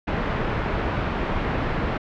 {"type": "low-pass noise", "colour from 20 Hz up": "pink", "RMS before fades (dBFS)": -25, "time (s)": [0.07, 1.98], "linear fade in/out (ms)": 10, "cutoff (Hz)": 2000, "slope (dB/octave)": 12, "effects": ["low-pass 4000 Hz 12 dB/octave"]}